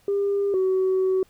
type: tone pair in turn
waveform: sine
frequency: 400.6 / 376.5 Hz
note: G4 / F#4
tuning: +38 / +30 cents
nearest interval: minor second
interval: 108 cents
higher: first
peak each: -19 / -17 dBFS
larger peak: second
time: 0.08-0.54 / 0.54-1.23 s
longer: second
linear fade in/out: 2 ms
effects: tanh soft clip ceiling -16 dBFS + pink hiss -60 dBFS RMS until 1.29 s